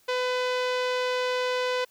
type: tone with low-pass filter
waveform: sawtooth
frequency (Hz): 502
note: B4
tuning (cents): +28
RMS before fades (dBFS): -27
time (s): 0.08-1.85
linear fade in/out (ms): 10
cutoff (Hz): 4200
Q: 1.2
effects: white hiss -62 dBFS RMS until 1.9 s